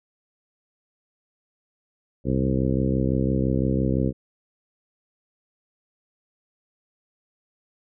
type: harmonic tone with a mistuned harmonic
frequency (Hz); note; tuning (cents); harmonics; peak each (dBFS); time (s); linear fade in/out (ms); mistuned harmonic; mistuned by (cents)
65.9; C2; +13; 1 / 2 / 3 / 4 / 5 / 6 / 7 / 8; -28 / -25 / -26 / -27 / -29 / -33 / -32 / -33; 2.24-4.13; 50; 1; +59
effects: none